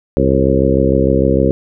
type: harmonic tone with a mistuned harmonic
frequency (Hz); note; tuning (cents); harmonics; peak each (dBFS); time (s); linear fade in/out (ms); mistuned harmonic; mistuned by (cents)
66.6; C2; +31; 1 / 2 / 3 / 4 / 5 / 6 / 7 / 8; -18 / -18 / -18 / -18 / -18 / -18 / -18 / -18; 0.17-1.51; 0; 8; +21
effects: none